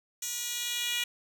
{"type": "tone with high-pass filter sweep", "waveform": "10% pulse", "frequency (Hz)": 481.4, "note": "B4", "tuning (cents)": -44, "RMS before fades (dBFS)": -33, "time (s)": [0.22, 1.04], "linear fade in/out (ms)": 5, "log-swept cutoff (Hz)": [5500, 2900], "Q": 1.9, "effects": ["10-bit"]}